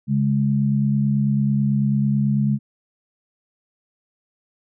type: tone pair together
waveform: sine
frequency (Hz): 138.59 / 207.7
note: C#3 / G#3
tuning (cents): 0 / 0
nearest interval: perfect fifth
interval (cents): 700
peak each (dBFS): -19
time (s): 0.07-2.59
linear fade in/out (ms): 50
effects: none